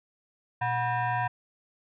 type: tone with frequency modulation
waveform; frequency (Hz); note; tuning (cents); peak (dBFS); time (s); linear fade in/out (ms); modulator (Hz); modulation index
sine; 120; B2; -49; -25; 0.61-1.28; 10; 852; 1.7
effects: none